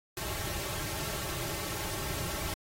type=noise with comb filter; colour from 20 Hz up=pink; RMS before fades=-36 dBFS; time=0.17-2.54 s; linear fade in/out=2 ms; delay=4.1 ms; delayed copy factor=-0.8; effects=AAC 48 kbps